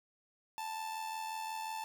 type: tone with amplitude modulation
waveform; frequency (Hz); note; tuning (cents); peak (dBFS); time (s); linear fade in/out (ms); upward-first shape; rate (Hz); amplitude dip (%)
45% pulse; 881; A5; +2; -36; 0.58-1.84; 0; sine; 85.6; 50
effects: none